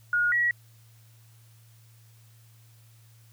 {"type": "tone pair in turn", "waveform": "sine", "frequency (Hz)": [1438, 1919.5], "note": ["F#6", "B6"], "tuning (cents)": [-50, -50], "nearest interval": "perfect fourth", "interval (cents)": 500, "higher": "second", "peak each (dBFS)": [-21, -21], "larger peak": "neither", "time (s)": [[0.13, 0.32], [0.32, 0.51]], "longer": "neither", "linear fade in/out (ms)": 2, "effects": ["added 113 Hz sine -53 dBFS peak until 3.32 s", "white hiss -62 dBFS RMS until 3.32 s"]}